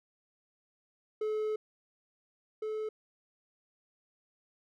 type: tone pair in turn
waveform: triangle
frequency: 430 / 432.5 Hz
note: A4 / A4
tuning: -40 / -30 cents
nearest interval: unison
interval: 10 cents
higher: second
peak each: -28 / -31 dBFS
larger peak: first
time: 1.21-1.56 / 2.62-2.89 s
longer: first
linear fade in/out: 5 ms
effects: none